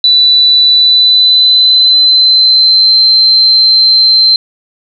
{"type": "tone with pitch glide", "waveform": "sine", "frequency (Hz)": [3973, 4111], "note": ["B7", "C8"], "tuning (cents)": [10, -31], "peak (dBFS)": -3, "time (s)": [0.04, 4.36], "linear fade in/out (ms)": 2, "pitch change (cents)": 59, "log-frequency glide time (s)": [0.73, 2.99], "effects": []}